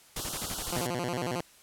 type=band-stop noise; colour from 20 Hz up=white; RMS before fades=-35 dBFS; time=0.16-0.87 s; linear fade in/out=5 ms; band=1500 to 2800 Hz; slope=96 dB/octave
type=noise bursts; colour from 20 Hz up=pink; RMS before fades=-37 dBFS; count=8; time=0.16-0.795 s; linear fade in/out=5 ms; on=47 ms; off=37 ms
type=tone with vibrato; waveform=10% pulse; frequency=146.83 Hz; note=D3; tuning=in tune; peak=-22 dBFS; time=0.72-1.41 s; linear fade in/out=5 ms; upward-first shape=square; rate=11 Hz; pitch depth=300 cents each way
effects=white hiss -57 dBFS RMS until 1.62 s + low-pass 12000 Hz 12 dB/octave